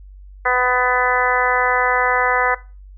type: harmonic tone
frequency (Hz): 250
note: B3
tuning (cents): +21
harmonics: 2 / 3 / 4 / 5 / 6 / 7 / 8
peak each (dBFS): -22 / -22 / -22 / -22 / -22 / -22 / -22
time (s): 0.45-2.55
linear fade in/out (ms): 10
effects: noise-tail reverb RT60 0.3 s tail -19 dB re dry + added 48 Hz sine -37 dBFS peak until 2.97 s